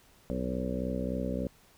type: harmonic tone with a mistuned harmonic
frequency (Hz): 63.4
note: B1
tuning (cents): +46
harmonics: 1 / 2 / 3 / 4 / 5 / 6 / 7 / 8 / 9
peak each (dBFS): -38 / -42 / -35 / -36 / -43 / -46 / -41 / -40 / -39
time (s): 0.3-1.47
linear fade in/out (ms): 0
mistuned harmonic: 9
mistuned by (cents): -23
effects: pink hiss -61 dBFS RMS until 1.77 s